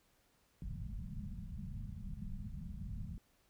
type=low-pass noise; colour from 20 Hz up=pink; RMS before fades=-44 dBFS; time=0.62-3.18 s; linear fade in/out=2 ms; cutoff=220 Hz; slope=96 dB/octave; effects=pink hiss -73 dBFS RMS until 3.49 s